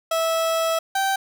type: tone pair in turn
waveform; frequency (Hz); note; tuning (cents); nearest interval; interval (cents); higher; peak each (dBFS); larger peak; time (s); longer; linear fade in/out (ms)
30% pulse; 654 / 777.7; E5 / G5; -14 / -14; minor third; 300; second; -17 / -17; neither; 0.11-0.79 / 0.95-1.16; first; 5
effects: none